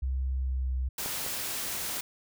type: tone with pitch glide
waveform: sine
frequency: 65.41 to 64.14 Hz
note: C2 to C2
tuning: 0 to -34 cents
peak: -27 dBFS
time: 0.02-0.89 s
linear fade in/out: 10 ms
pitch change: -34 cents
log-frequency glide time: 0.34-0.75 s
type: noise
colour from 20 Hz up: white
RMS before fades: -34 dBFS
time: 0.98-2.01 s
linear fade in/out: 5 ms
type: clicks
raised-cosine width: 1 ms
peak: -22 / -27 dBFS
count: 2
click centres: 1.06 / 1.264 s
effects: none